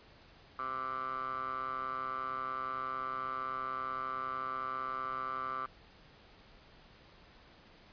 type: tone with band-pass filter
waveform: 15% pulse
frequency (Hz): 130.81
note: C3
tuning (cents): 0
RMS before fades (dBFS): -38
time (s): 0.59-5.66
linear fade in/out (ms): 2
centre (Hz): 1200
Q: 8
effects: pink hiss -59 dBFS RMS until 7.92 s + resampled to 11025 Hz